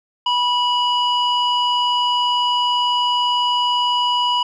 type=tone with low-pass filter; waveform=square; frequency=978 Hz; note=B5; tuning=17 cents flat; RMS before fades=-18 dBFS; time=0.26-4.43 s; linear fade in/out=5 ms; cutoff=3500 Hz; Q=3.6; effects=none